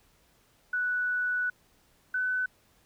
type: tone pair in turn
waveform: sine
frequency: 1480 / 1505 Hz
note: F#6 / F#6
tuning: 0 / +29 cents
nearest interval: unison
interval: 29 cents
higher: second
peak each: -26 dBFS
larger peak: neither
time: 0.73-1.5 / 2.14-2.46 s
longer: first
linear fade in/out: 5 ms
effects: pink hiss -65 dBFS RMS until 2.85 s